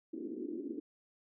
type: band-pass noise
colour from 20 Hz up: pink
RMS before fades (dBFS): -41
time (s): 0.13-0.8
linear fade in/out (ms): 10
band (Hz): 260 to 370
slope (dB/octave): 48
effects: none